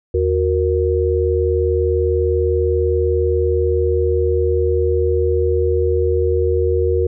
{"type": "tone cluster", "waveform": "sine", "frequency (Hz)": [79.8, 367.5, 467.6], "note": ["D#2", "F#4", "A#4"], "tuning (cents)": [44, -12, 5], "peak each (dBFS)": -18, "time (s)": [0.14, 7.07], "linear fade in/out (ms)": 5, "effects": []}